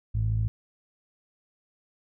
sawtooth tone with low-pass filter, 54 Hz, A1, 32 cents flat, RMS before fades -26 dBFS, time 0.14-0.48 s, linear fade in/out 0 ms, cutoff 110 Hz, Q 4.3, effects none

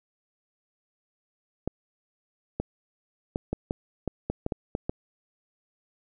clicks, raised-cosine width 2 ms, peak -14 dBFS, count 11, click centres 1.676 / 2.6 / 3.359 / 3.53 / 3.709 / 4.077 / 4.3 / 4.464 / 4.522 / 4.751 / 4.895 s, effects none

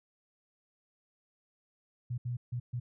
sine tone bursts at uneven times, 121.9 Hz, B2, 22 cents flat, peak -32 dBFS, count 4, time 2.1-2.18 / 2.25-2.37 / 2.52-2.6 / 2.73-2.8 s, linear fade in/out 10 ms, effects none

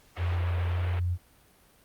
pink band-pass noise, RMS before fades -41 dBFS, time 0.16-1 s, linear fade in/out 10 ms, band 390 to 2900 Hz, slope 24 dB/octave
sine tone with pitch glide, 87.31 to 88.58 Hz, F2 to F2, 0 to +25 cents, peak -25 dBFS, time 0.17-1.18 s, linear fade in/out 50 ms, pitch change +25 cents, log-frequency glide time 0.73-0.78 s
effects pink hiss -60 dBFS RMS until 1.84 s + Opus 48 kbps

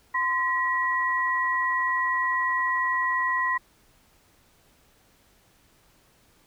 sine tone pair together, 1030.4 / 1919 Hz, C6 / A#6, -27 / +50 cents, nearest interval major seventh, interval 1077 cents, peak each -25 dBFS, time 0.14-3.58 s, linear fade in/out 10 ms, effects pink hiss -61 dBFS RMS until 6.46 s

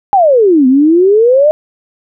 sine exponential two-way sweep, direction down then up, 830.6 to 250.5 to 624 Hz, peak -4 dBFS, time 0.13-1.51 s, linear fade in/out 0 ms, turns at 0.67 s, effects none

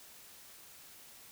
silence, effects white hiss -55 dBFS RMS until 1.31 s

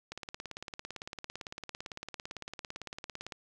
click train, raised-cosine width 0.2 ms, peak -23 dBFS, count 58, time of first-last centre 0.12-3.322 s, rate 17.8 Hz, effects none

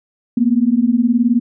sine beating tone pair, 229 / 248 Hz, A#3 / B3, -31 / +7 cents, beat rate 19 Hz, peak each -14 dBFS, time 0.37-1.4 s, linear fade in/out 5 ms, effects none

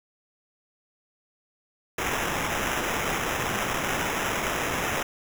violet noise with sample-and-hold, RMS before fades -28 dBFS, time 1.98-5.03 s, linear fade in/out 5 ms, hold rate 4410 Hz, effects none

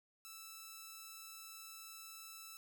5% pulse tone, 1318.5 Hz, E6, in tune, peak -39 dBFS, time 0.25-2.57 s, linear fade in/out 0 ms, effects none

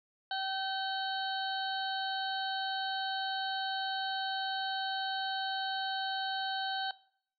harmonic tone with a mistuned harmonic, 770 Hz, G5, 31 cents flat, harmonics 1 / 2 / 4 / 5 / 6, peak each -35 / -38 / -41 / -42 / -43 dBFS, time 0.31-6.91 s, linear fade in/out 2 ms, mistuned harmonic 6, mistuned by -97 cents, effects noise-tail reverb RT60 0.6 s tail -20 dB re dry

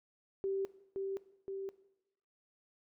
sine tone with echo, 389 Hz, G4, 13 cents flat, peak -32 dBFS, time 0.44-0.65 s, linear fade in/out 0 ms, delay 520 ms, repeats 2, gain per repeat -3 dB, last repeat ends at 1.69 s, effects noise-tail reverb RT60 0.9 s tail -17 dB re dry

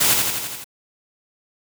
white noise with echo, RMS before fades -17 dBFS, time 0-0.14 s, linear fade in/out 10 ms, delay 84 ms, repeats 6, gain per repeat -3 dB, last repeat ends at 0.644 s, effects none

